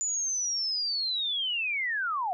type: linear sweep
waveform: sine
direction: down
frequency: 7040 to 692 Hz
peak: -27 dBFS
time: 0.01-2.33 s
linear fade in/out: 0 ms
effects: none